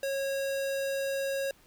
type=tone; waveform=square; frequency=547 Hz; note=C#5; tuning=23 cents flat; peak=-30 dBFS; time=0.03-1.51 s; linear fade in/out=2 ms; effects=pink hiss -61 dBFS RMS until 1.66 s